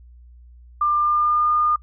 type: tone with pitch glide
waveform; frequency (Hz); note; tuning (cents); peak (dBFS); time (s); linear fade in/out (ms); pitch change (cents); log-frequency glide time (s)
sine; 1194 to 1215.6; D6 to D#6; +28 to -41; -16; 0.81-1.76; 5; +31; 0.96-1.51
effects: noise-tail reverb RT60 0.1 s tail -20 dB re dry + added 60 Hz sine -43 dBFS peak until 1.82 s